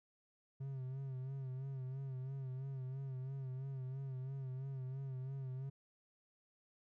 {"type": "tone with vibrato", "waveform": "triangle", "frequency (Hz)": 132.6, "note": "C3", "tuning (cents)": 23, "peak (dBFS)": -39, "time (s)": [0.6, 5.7], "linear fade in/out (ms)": 10, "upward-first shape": "sine", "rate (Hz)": 3, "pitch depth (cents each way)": 59, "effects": []}